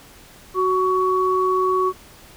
sine tone pair together, 371.8 / 1120.9 Hz, F#4 / C#6, +8 / +19 cents, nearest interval octave + perfect fifth, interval 1911 cents, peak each -19 dBFS, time 0.54-1.93 s, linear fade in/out 50 ms, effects pink hiss -46 dBFS RMS until 2.36 s

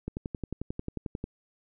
click train, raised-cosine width 3 ms, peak -20 dBFS, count 14, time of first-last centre 0.08-1.241 s, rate 11.2 Hz, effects none

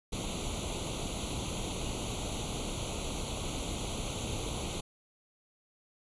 pink noise with comb filter, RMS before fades -36 dBFS, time 0.12-4.81 s, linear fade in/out 10 ms, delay 0.29 ms, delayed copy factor +0.95, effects resampled to 24000 Hz

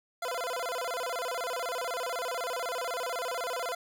25% pulse tone with vibrato, 587.3 Hz, D5, in tune, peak -28 dBFS, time 0.22-3.75 s, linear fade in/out 5 ms, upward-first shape square, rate 16 Hz, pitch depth 270 cents each way, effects none

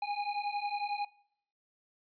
square beating tone pair, 814 / 825 Hz, G#5 / G#5, -35 / -12 cents, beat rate 11 Hz, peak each -37 / -36 dBFS, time 0.02-1.05 s, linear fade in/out 5 ms, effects noise-tail reverb RT60 0.7 s tail -22 dB re dry + resampled to 11025 Hz

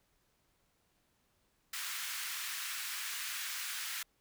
pink high-pass noise, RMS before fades -40 dBFS, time 1.73-4.03 s, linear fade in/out 5 ms, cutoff 1400 Hz, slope 24 dB/octave, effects pink hiss -75 dBFS RMS until 4.2 s

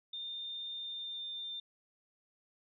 sine tone with pitch glide, 3618 to 3597 Hz, A7 to A7, +48 to +37 cents, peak -39 dBFS, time 0.13-1.6 s, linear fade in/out 5 ms, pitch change -11 cents, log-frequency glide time 0.75-1.37 s, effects none

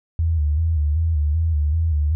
sine tone with vibrato, 78 Hz, D#2, 5 cents sharp, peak -16 dBFS, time 0.19-2.15 s, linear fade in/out 0 ms, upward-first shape square, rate 2.6 Hz, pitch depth 83 cents each way, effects none

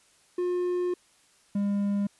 triangle tone pair in turn, 357.3 / 201.8 Hz, F4 / G#3, +40 / -49 cents, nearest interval minor seventh, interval 989 cents, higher first, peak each -23 / -22 dBFS, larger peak second, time 0.38-0.94 / 1.55-2.07 s, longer first, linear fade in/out 5 ms, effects white hiss -62 dBFS RMS until 2.19 s + resampled to 24000 Hz

